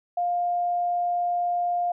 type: tone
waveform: sine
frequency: 704 Hz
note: F5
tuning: 14 cents sharp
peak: -22 dBFS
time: 0.17-1.92 s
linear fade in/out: 5 ms
effects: none